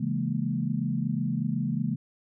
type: chord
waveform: sine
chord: A# half-diminished seventh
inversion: first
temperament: equal with one note detuned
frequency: 136.68 / 164.81 / 207.7 / 233.1 Hz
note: C#3 / E3 / G#3 / A#3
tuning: -24 / 0 / 0 / 0 cents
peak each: -31 dBFS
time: 0-1.96 s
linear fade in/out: 10 ms
effects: none